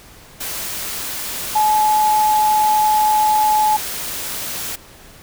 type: tone in noise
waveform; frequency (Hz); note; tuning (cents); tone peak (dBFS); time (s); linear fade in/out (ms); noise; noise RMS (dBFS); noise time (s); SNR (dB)
sine; 854; G#5; +48; -12; 1.55-3.77; 10; white; -26; 0.4-4.76; +11
effects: pink hiss -43 dBFS RMS until 5.22 s